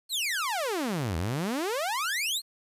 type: exponential two-way sweep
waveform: sawtooth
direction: down then up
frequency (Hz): 4435 to 77.78 to 4435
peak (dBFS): -24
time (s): 0.09-2.42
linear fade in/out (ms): 50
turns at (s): 1.17
effects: resampled to 32000 Hz + 10-bit